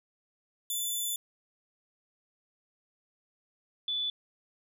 10% pulse / sine tone pair in turn, 3502 / 3474 Hz, A7 / A7, -9 / -23 cents, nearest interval unison, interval 14 cents, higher first, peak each -23 / -29 dBFS, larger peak first, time 0.7-1.16 / 3.88-4.1 s, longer first, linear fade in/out 2 ms, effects none

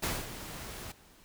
pink noise with ADSR envelope, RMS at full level -31 dBFS, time 0.02-0.92 s, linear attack 16 ms, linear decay 220 ms, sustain -12 dB, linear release 5 ms, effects pink hiss -59 dBFS RMS until 1.24 s

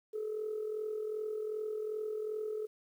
sine tone with amplitude modulation, 430 Hz, A4, 40 cents flat, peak -31 dBFS, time 0.13-2.67 s, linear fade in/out 20 ms, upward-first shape sine, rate 42.6 Hz, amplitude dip 60%, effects tanh soft clip ceiling -29 dBFS + 11-bit

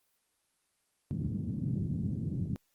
pink band-pass noise, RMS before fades -34 dBFS, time 1.11-2.56 s, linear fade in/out 0 ms, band 100 to 230 Hz, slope 24 dB/octave, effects white hiss -75 dBFS RMS until 2.74 s + Opus 24 kbps

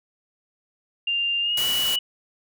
sine tone with pitch glide, 2794 to 2941 Hz, F7 to F#7, 0 to -11 cents, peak -21 dBFS, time 1.07-1.99 s, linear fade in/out 5 ms, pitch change +89 cents, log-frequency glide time 1.41-1.63 s
white noise, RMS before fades -29 dBFS, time 1.57-1.96 s, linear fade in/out 5 ms
effects none

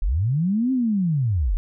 sine linear two-way sweep, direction up then down, 32 to 266.8 to 33.44 Hz, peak -18 dBFS, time 0.02-1.57 s, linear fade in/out 0 ms, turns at 0.72 s, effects none

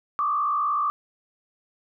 sine tone with frequency modulation, 1174.7 Hz, D6, in tune, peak -21 dBFS, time 0.19-0.9 s, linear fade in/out 0 ms, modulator 56.5 Hz, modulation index 0.98, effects none

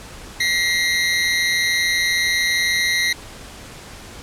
25% pulse tone pair together, 1920.1 / 2093 Hz, B6 / C7, -49 / 0 cents, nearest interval minor second, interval 149 cents, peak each -16 dBFS, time 0.4-3.13 s, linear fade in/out 5 ms, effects pink hiss -38 dBFS RMS until 4.22 s + low-pass 10000 Hz 12 dB/octave

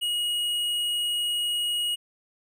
triangle tone with hard clipping, 2892 Hz, F#7, 40 cents flat, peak -26 dBFS, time 0.01-1.96 s, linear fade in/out 20 ms, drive 12 dB, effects none

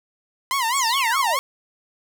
sawtooth tone with vibrato, 1000 Hz, B5, 21 cents sharp, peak -16 dBFS, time 0.51-1.39 s, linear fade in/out 0 ms, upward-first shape sine, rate 4.8 Hz, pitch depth 190 cents each way
sine exponential sweep, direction down, 9740 to 471.8 Hz, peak -23 dBFS, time 0.72-1.39 s, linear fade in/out 50 ms
effects none

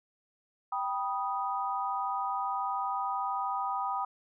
sine chord, G augmented, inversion none, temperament equal with one note detuned, 784 / 977.5 / 1244.5 Hz, G5 / B5 / D#6, 0 / -18 / 0 cents, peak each -34 dBFS, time 0.72-4.05 s, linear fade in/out 5 ms, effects none

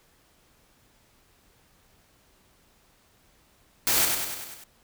white noise with echo, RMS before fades -23 dBFS, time 3.87-4.05 s, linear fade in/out 0 ms, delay 98 ms, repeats 6, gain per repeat -4 dB, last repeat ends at 4.638 s, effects pink hiss -62 dBFS RMS until 4.83 s

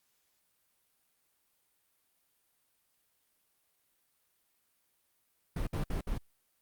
brown noise bursts, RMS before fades -33 dBFS, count 4, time 5.56-6.18 s, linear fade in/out 5 ms, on 110 ms, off 60 ms, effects white hiss -75 dBFS RMS until 6.61 s + Opus 48 kbps

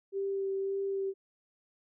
sine tone with vibrato, 390.8 Hz, G4, 5 cents flat, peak -30 dBFS, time 0.12-1.14 s, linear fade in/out 50 ms, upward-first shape sine, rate 1.8 Hz, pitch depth 12 cents each way, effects none

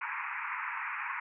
pink band-pass noise, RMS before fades -37 dBFS, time 0.01-1.2 s, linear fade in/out 5 ms, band 880 to 2500 Hz, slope 96 dB/octave, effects none

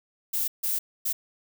violet noise bursts at uneven times, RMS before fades -27 dBFS, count 3, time 0.33-0.48 / 0.63-0.79 / 1.05-1.13 s, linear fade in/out 10 ms, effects none

